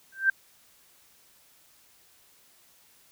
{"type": "tone with exponential growth", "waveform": "sine", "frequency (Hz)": 1568, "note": "G6", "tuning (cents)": 0, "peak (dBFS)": -15, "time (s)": [0.12, 0.3], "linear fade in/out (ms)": 5, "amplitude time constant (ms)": 39, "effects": ["white hiss -60 dBFS RMS until 3.11 s"]}